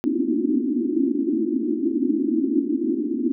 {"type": "band-pass noise", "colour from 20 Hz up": "white", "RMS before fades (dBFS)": -22, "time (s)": [0.04, 3.32], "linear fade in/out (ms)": 0, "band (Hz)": [230, 350], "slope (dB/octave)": 96, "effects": []}